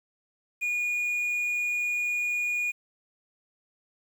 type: tone with quantisation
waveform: triangle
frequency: 2444 Hz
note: D#7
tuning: 32 cents flat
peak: -24 dBFS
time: 0.61-2.72 s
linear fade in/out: 20 ms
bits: 9
effects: none